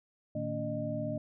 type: tone cluster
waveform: sine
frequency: 114 / 153.8 / 227.6 / 284.7 / 612 Hz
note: A#2 / D#3 / A#3 / C#4 / D#5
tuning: -38 / -20 / -41 / +46 / -29 cents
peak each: -39 / -40 / -39 / -40 / -36 dBFS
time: 0.35-1.18 s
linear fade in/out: 5 ms
effects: none